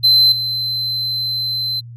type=tone with level steps; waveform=triangle; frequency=4073 Hz; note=C8; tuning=47 cents flat; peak=-7 / -17 dBFS; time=0.03-1.81 s; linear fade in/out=20 ms; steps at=0.32 s; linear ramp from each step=2 ms; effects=added 118 Hz sine -32 dBFS peak until 1.96 s